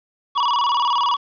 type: tone with vibrato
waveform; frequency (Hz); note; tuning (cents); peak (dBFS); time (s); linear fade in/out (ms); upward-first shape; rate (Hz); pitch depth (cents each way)
square; 1042; C6; -7; -17; 0.35-1.17; 20; square; 19; 130
effects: resampled to 11025 Hz + 8-bit